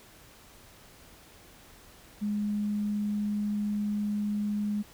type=tone; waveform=sine; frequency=207.7 Hz; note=G#3; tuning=in tune; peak=-27 dBFS; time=2.21-4.83 s; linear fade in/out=20 ms; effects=pink hiss -54 dBFS RMS until 4.93 s